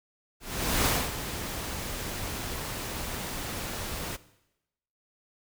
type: noise with ADSR envelope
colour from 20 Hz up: pink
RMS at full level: -24 dBFS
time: 0.4-4.17 s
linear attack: 460 ms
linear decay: 240 ms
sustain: -11 dB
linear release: 20 ms
effects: noise-tail reverb RT60 0.9 s tail -18 dB re dry